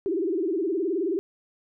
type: tone with vibrato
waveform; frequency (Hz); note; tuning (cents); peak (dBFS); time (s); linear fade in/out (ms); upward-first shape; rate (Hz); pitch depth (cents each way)
sine; 357.1; F4; +39; -23; 0.06-1.19; 0; sine; 19; 220
effects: none